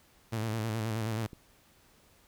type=tone with vibrato; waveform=sawtooth; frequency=111 Hz; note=A2; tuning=16 cents sharp; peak=-27 dBFS; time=0.32-1.27 s; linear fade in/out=10 ms; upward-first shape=square; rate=9.4 Hz; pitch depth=54 cents each way
type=click; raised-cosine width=3 ms; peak=-33 dBFS; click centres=1.332 s
effects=pink hiss -63 dBFS RMS until 2.27 s